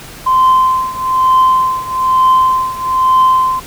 sine tone with tremolo, 1036 Hz, C6, 17 cents flat, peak -3 dBFS, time 0.26-3.6 s, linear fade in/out 10 ms, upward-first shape triangle, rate 1.1 Hz, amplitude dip 90%, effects tanh soft clip ceiling -3 dBFS + pink hiss -32 dBFS RMS until 3.66 s

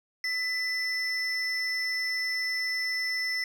triangle tone pair together, 2000 / 5296 Hz, B6 / E8, +21 / +7 cents, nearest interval octave + perfect fourth, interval 1686 cents, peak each -26 / -30 dBFS, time 0.24-3.44 s, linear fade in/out 2 ms, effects tanh soft clip ceiling -22 dBFS

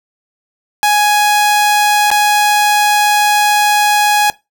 sawtooth tone with dropouts, 833 Hz, G#5, 5 cents sharp, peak -5 dBFS, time 0.83-4.3 s, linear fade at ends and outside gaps 0 ms, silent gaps 2.104-2.114 s, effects noise-tail reverb RT60 0.2 s tail -19 dB re dry

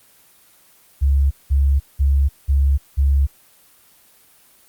sine tone bursts, 69.3 Hz, C#2, in tune, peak -12 dBFS, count 5, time 1.01-3.27 s, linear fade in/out 20 ms, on 300 ms, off 190 ms, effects white hiss -52 dBFS RMS until 4.68 s + Opus 24 kbps

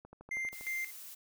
click train, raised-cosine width 1 ms, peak -37 dBFS, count 8, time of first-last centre 0.05-0.61 s, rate 12.5 Hz
triangle tone with tremolo, 2093 Hz, C7, in tune, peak -32 dBFS, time 0.31-0.91 s, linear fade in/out 5 ms, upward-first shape square, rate 2.8 Hz, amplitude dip 80%
blue noise, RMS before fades -48 dBFS, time 0.52-1.15 s, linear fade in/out 10 ms
effects none

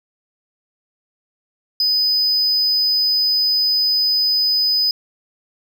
triangle tone, 5000 Hz, D#8, 8 cents sharp, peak -13 dBFS, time 1.8-4.91 s, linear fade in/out 2 ms, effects none

